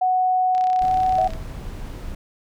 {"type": "tone with pitch glide", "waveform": "sine", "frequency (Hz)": [740, 746.9], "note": ["F#5", "F#5"], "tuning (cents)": [0, 16], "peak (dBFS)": -16, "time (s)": [0.01, 1.28], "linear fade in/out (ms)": 10, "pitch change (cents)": 16, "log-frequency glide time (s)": [0.8, 0.92]}
{"type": "click train", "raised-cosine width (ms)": 0.2, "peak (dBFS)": -21, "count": 27, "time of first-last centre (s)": [0.55, 1.335], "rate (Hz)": 33.1}
{"type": "noise", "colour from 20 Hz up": "brown", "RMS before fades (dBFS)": -32, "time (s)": [0.81, 2.15], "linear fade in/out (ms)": 5}
{"type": "tone with exponential decay", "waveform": "sine", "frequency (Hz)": 646, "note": "E5", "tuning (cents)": -35, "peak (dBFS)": -18, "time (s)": [1.18, 1.46], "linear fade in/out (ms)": 5, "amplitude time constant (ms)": 60}
{"effects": []}